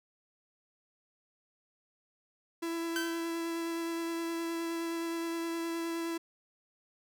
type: tone with vibrato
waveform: 45% pulse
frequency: 333.4 Hz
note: E4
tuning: 20 cents sharp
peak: -33 dBFS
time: 2.62-6.18 s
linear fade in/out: 10 ms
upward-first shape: sine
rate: 9.6 Hz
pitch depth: 10 cents each way
type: tone with exponential decay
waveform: sawtooth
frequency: 1546 Hz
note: G6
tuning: 24 cents flat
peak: -27 dBFS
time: 2.96-3.39 s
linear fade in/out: 0 ms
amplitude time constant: 93 ms
effects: none